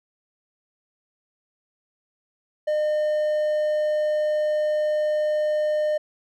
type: tone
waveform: triangle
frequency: 607 Hz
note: D#5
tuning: 43 cents flat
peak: -18 dBFS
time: 2.67-5.98 s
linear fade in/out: 10 ms
effects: none